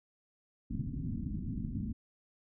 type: low-pass noise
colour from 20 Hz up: white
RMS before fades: -37 dBFS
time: 0.7-1.93 s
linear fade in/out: 10 ms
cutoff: 260 Hz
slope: 48 dB/octave
effects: none